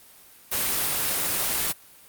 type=noise; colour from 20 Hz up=white; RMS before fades=-25 dBFS; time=0.51-1.73 s; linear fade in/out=20 ms; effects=white hiss -51 dBFS RMS until 2.08 s + Opus 32 kbps